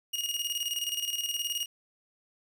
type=tone with tremolo; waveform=sawtooth; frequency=2865 Hz; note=F7; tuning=44 cents sharp; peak=-25 dBFS; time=0.13-1.66 s; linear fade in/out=10 ms; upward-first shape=square; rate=19 Hz; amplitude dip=60%; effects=none